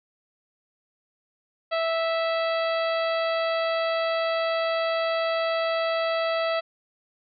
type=harmonic tone; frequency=657 Hz; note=E5; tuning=6 cents flat; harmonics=1 / 2 / 3 / 4 / 5 / 6 / 7; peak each=-24 / -30 / -34 / -36 / -38 / -40 / -41 dBFS; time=1.71-6.61 s; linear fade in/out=20 ms; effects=none